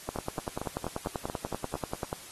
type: two click trains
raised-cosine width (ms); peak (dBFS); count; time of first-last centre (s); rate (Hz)
1; -20 / -18; 8 / 22; 0.16-1.755 / 0.09-2.129; 4.39 / 10.3
effects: white hiss -47 dBFS RMS until 2.31 s + AAC 32 kbps